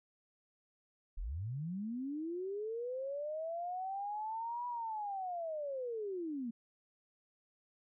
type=linear two-way sweep; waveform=sine; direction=up then down; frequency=30.5 to 980 to 222.2 Hz; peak=-37 dBFS; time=1.17-6.51 s; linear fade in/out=10 ms; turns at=4.67 s; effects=none